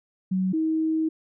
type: tone pair in turn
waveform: sine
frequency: 187.1 / 318 Hz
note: F#3 / D#4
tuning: +20 / +38 cents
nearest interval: major sixth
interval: 918 cents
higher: second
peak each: -21 dBFS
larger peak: neither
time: 0.31-0.53 / 0.53-1.09 s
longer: second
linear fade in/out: 10 ms
effects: none